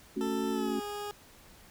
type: chord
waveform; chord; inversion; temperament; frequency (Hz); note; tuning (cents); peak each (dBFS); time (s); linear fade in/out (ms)
sine; F# minor; first; equal; 220 / 277.2 / 370; A3 / C#4 / F#4; 0 / 0 / 0; -34; 0.16-0.8; 10
type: tone with pitch glide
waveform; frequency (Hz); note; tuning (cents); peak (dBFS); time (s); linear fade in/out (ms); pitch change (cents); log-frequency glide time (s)
20% pulse; 442.2 to 412.6; A4 to G#4; +9 to -11; -31; 0.21-1.11; 0; -120; 0.51-0.78
effects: pink hiss -56 dBFS RMS until 1.7 s